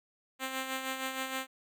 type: tone with tremolo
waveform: 5% pulse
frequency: 263.3 Hz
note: C4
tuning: 11 cents sharp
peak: -21 dBFS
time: 0.39-1.47 s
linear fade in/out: 50 ms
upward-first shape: sine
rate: 6.4 Hz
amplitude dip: 50%
effects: none